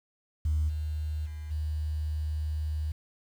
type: tone with level steps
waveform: sine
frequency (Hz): 76.7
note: D#2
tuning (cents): -24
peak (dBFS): -23 / -29 / -35 / -28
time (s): 0.45-2.92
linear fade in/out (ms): 5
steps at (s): 0.68 / 1.25 / 1.5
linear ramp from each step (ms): 20
effects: tanh soft clip ceiling -20 dBFS + 9-bit